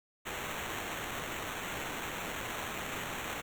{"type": "noise with sample-and-hold", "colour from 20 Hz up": "blue", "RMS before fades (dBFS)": -39, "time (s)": [0.25, 3.42], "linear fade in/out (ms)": 20, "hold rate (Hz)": 4900, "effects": []}